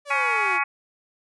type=linear sweep; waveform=sawtooth; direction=down; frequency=587.3 to 333.7 Hz; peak=-28 dBFS; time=0.05-0.6 s; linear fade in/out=50 ms
type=harmonic tone; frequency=280 Hz; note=C#4; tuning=18 cents sharp; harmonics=3 / 4 / 5 / 6 / 7 / 8 / 9; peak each=-28 / -26 / -29 / -32 / -29 / -27 / -27 dBFS; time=0.1-0.64 s; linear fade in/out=10 ms
effects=resampled to 24000 Hz